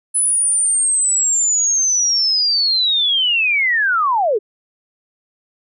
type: linear sweep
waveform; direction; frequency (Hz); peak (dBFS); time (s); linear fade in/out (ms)
sine; down; 10130 to 380; -13; 0.14-4.39; 20
effects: none